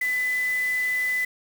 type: tone in noise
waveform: sine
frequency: 2003 Hz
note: B6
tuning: 24 cents sharp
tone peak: -22 dBFS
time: 0.01-1.25 s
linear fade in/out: 5 ms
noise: white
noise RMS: -40 dBFS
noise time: 0.01-1.25 s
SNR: +15 dB
effects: none